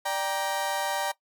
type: chord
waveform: 35% pulse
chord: G minor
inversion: second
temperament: just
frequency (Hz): 588 / 784 / 940.8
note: D5 / G5 / Bb5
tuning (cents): +2 / 0 / +16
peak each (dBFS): -31 / -29 / -29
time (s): 0.05-1.12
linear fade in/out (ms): 10
effects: noise-tail reverb RT60 0.1 s tail -18 dB re dry